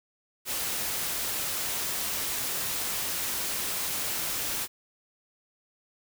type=noise; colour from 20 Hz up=white; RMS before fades=-31 dBFS; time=0.45-4.68 s; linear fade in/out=50 ms; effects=none